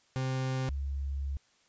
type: tone pair in turn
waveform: 40% pulse / sine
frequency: 130.81 / 69.16 Hz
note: C3 / C#2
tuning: 0 / -3 cents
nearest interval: major seventh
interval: 1103 cents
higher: first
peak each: -29 / -31 dBFS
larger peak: first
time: 0.16-0.69 / 0.69-1.37 s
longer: second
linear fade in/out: 0 ms
effects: white hiss -67 dBFS RMS until 1.68 s + resampled to 16000 Hz